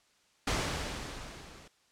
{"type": "noise with level ramp", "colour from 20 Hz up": "pink", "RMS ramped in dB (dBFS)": [-29, -53], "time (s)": [0.47, 1.68], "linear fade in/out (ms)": 5, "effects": ["white hiss -68 dBFS RMS until 1.91 s", "low-pass 7000 Hz 12 dB/octave"]}